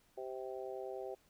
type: harmonic tone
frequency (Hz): 130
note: C3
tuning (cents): -11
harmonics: 3 / 4 / 5 / 6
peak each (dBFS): -44 / -46 / -48 / -50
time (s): 0.17-1.15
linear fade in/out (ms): 10
effects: pink hiss -71 dBFS RMS until 1.29 s